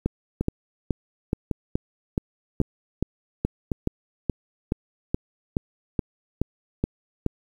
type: two click trains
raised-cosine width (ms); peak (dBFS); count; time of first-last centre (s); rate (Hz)
3; -9 / -11; 18 / 4; 0.06-7.263 / 0.41-3.718; 2.36 / 0.907
effects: 8-bit